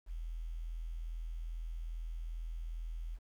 sine tone with quantisation, 41.21 Hz, E1, in tune, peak -38 dBFS, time 0.06-3.19 s, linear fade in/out 50 ms, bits 11, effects none

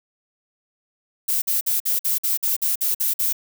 violet noise bursts, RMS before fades -21 dBFS, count 11, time 1.28-3.33 s, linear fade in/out 10 ms, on 140 ms, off 51 ms, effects none

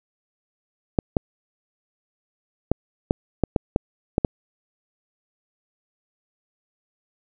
clicks, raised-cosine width 2 ms, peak -4 dBFS, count 9, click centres 0.988 / 1.168 / 2.716 / 3.109 / 3.437 / 3.562 / 3.761 / 4.181 / 4.248 s, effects none

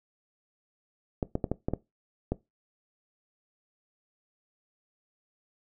clicks, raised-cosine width 2 ms, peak -14 dBFS, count 7, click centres 1.228 / 1.354 / 1.442 / 1.516 / 1.685 / 1.736 / 2.32 s, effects noise-tail reverb RT60 0.2 s tail -19 dB re dry

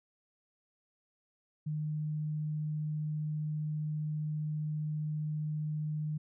sine tone, 152.5 Hz, D#3, 34 cents flat, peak -32 dBFS, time 1.66-6.18 s, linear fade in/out 10 ms, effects none

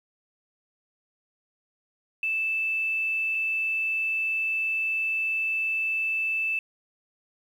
sine tone pair in turn, 2637 / 2637 Hz, E7 / E7, 0 / 0 cents, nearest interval unison, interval 0 cents, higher neither, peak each -24 dBFS, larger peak neither, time 2.23-3.35 / 3.35-6.59 s, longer second, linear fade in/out 2 ms, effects 9-bit

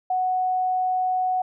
sine tone, 740 Hz, F#5, in tune, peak -20 dBFS, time 0.1-1.42 s, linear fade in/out 5 ms, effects none

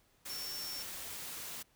sine tone in noise, 5440 Hz, F8, 46 cents flat, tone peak -41 dBFS, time 0.29-0.83 s, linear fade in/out 10 ms, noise white, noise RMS -44 dBFS, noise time 0.25-1.63 s, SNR 0 dB, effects pink hiss -70 dBFS RMS until 1.75 s

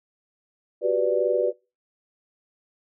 sine chord, G major seventh, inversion third, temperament equal, 370 / 392 / 493.9 / 587.3 Hz, F#4 / G4 / B4 / D5, 0 / 0 / 0 / 0 cents, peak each -26 / -28 / -23 / -24 dBFS, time 0.81-1.53 s, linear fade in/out 50 ms, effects noise-tail reverb RT60 0.3 s tail -25 dB re dry

